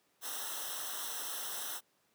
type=noise with comb filter; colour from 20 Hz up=white; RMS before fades=-40 dBFS; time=0.21-1.81 s; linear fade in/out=50 ms; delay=0.43 ms; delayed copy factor=-0.9; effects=pink hiss -73 dBFS RMS until 2.14 s + high-pass 200 Hz 12 dB/octave